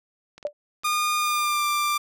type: clicks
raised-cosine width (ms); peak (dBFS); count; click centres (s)
0.2; -27; 6; 0.38 / 0.428 / 0.469 / 0.835 / 0.868 / 0.932
type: tone with exponential decay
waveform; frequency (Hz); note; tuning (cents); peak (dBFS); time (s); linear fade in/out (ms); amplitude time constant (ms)
sine; 588; D5; +2; -19; 0.45-0.53; 2; 16
type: tone with pitch glide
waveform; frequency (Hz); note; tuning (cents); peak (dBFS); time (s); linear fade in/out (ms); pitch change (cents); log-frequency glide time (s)
sawtooth; 1217 to 1184.4; D#6 to D6; -39 to +14; -18; 0.84-1.98; 10; -47; 1.18-1.65
effects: none